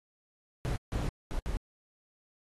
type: noise bursts at uneven times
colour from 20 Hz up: brown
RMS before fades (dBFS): -32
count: 4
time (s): 0.65-0.76 / 0.92-1.09 / 1.31-1.39 / 1.46-1.57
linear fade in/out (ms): 0
effects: AAC 32 kbps